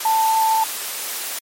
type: tone in noise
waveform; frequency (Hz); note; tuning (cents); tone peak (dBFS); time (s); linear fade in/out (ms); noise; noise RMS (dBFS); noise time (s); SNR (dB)
sine; 886; A5; +12; -14; 0.05-0.64; 5; white; -27; 0-1.39; +10
effects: high-pass 400 Hz 12 dB/octave + MP3 64 kbps